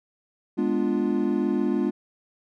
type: chord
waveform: triangle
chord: G# diminished seventh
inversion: none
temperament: equal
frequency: 207.7 / 246.9 / 293.7 / 349.2 Hz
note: G#3 / B3 / D4 / F4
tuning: 0 / 0 / 0 / 0 cents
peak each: -25 dBFS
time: 0.57-1.91 s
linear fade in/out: 20 ms
effects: none